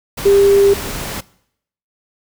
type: tone in noise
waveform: sine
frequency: 398.4 Hz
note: G4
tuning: 28 cents sharp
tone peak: -7 dBFS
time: 0.25-0.74 s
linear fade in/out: 10 ms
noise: pink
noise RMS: -25 dBFS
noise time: 0.17-1.21 s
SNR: +15 dB
effects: noise-tail reverb RT60 0.7 s tail -21 dB re dry